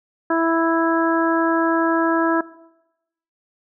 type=harmonic tone; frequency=329.6 Hz; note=E4; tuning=in tune; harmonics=1 / 2 / 3 / 4 / 5; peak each=-19 / -22 / -24 / -25 / -26 dBFS; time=0.3-2.41 s; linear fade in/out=5 ms; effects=noise-tail reverb RT60 0.9 s tail -19 dB re dry

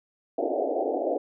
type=band-pass noise; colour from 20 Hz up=white; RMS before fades=-27 dBFS; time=0.38-1.18 s; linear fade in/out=5 ms; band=270 to 760 Hz; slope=96 dB/octave; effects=none

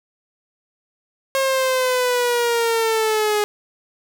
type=linear sweep; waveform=sawtooth; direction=down; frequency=540 to 415.3 Hz; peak=-13 dBFS; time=1.35-3.44 s; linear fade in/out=0 ms; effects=none

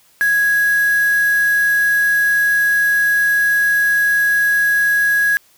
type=tone with quantisation; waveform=sine; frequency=1661.2 Hz; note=G#6; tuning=in tune; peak=-12 dBFS; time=0.21-5.37 s; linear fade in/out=0 ms; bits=4; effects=white hiss -53 dBFS RMS until 5.57 s

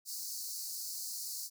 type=high-pass noise; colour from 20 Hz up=pink; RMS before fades=-41 dBFS; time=0.05-1.5 s; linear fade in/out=50 ms; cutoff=4300 Hz; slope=96 dB/octave; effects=none

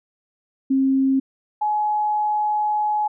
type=tone pair in turn; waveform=sine; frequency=267.7 / 844.5 Hz; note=C4 / G#5; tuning=+40 / +29 cents; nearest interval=octave + minor sixth; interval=1989 cents; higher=second; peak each=-15 / -18 dBFS; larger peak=first; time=0.7-1.2 / 1.61-3.08 s; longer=second; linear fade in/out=10 ms; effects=none

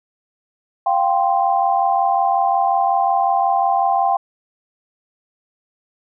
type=chord; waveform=sine; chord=F suspended second; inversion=none; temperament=equal; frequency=698.5 / 784 / 1046.5 Hz; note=F5 / G5 / C6; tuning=0 / 0 / 0 cents; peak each=-19 / -16 / -22 dBFS; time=0.86-4.17 s; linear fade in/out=5 ms; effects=none

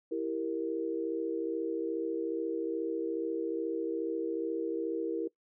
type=chord; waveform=sine; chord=E diminished; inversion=none; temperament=equal; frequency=329.6 / 392 / 466.2 Hz; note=E4 / G4 / Bb4; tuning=0 / 0 / 0 cents; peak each=-34 / -38 / -34 dBFS; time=0.11-5.28 s; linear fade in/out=10 ms; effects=noise-tail reverb RT60 0.1 s tail -20 dB re dry

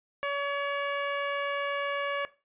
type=tone; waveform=15% pulse; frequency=566 Hz; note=C#5; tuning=36 cents sharp; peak=-22 dBFS; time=0.23-2.25 s; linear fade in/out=0 ms; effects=noise-tail reverb RT60 0.3 s tail -17 dB re dry + resampled to 8000 Hz

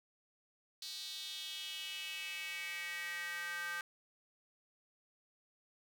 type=tone with high-pass filter sweep; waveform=square; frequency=173.2 Hz; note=F3; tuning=14 cents flat; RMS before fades=-43 dBFS; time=0.82-3.81 s; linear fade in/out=2 ms; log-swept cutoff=4200 to 1500 Hz; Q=4.2; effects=none

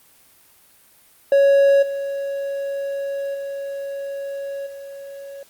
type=tone with level steps; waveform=triangle; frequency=556 Hz; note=C#5; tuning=5 cents sharp; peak=-9 / -21 / -24 / -31 dBFS; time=1.32-5.43 s; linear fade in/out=2 ms; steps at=1.82 / 3.34 / 4.66 s; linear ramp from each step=10 ms; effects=white hiss -53 dBFS RMS until 5.49 s + Opus 32 kbps

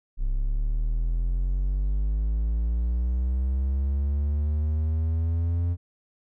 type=linear sweep; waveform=triangle; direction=up; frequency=32.27 to 87.31 Hz; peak=-20 dBFS; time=0.17-5.77 s; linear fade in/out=50 ms; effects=none

